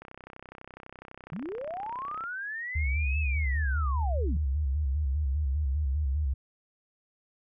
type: click train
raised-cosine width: 0.5 ms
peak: -29 dBFS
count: 72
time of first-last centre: 0.02-2.239 s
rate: 32 Hz
type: linear two-way sweep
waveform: sine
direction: up then down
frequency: 136.1 to 2637 to 136.1 Hz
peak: -33 dBFS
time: 1.32-4.37 s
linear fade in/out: 2 ms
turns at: 3.19 s
type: tone with vibrato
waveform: sine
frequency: 71.1 Hz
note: C#2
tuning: 45 cents sharp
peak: -25 dBFS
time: 2.75-6.34 s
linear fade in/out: 10 ms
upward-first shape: square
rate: 5 Hz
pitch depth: 110 cents each way
effects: none